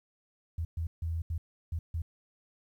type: tone bursts at uneven times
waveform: sine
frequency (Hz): 82.41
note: E2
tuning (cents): 0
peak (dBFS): -30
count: 6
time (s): 0.58-0.65 / 0.77-0.87 / 1.02-1.22 / 1.3-1.38 / 1.72-1.79 / 1.94-2.02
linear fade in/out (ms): 5
effects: 11-bit